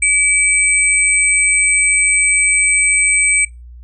sine tone pair together, 2299 / 8193 Hz, D7 / C9, -37 / -37 cents, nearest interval octave + minor seventh, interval 2200 cents, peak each -13 dBFS, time 0.02-3.45 s, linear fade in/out 5 ms, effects noise-tail reverb RT60 0.2 s tail -20 dB re dry + added 60 Hz sine -33 dBFS peak until 3.83 s

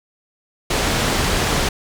pink low-pass noise, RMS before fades -19 dBFS, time 0.7-1.69 s, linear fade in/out 5 ms, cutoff 7800 Hz, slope 12 dB/octave, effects none

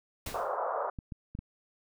pink noise with exponential decay, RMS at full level -35 dBFS, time 0.26-0.57 s, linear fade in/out 5 ms, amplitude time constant 66 ms
pink band-pass noise, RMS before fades -33 dBFS, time 0.34-0.9 s, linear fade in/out 5 ms, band 480 to 1300 Hz, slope 48 dB/octave
clicks, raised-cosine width 5 ms, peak -27 dBFS, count 4, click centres 0.988 / 1.122 / 1.351 / 1.39 s
effects none

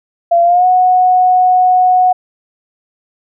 sine tone with pitch glide, 685 to 734.2 Hz, F5 to F#5, -34 to -14 cents, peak -6 dBFS, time 0.31-2.13 s, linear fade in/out 10 ms, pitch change +120 cents, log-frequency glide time 0.43-0.66 s, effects none

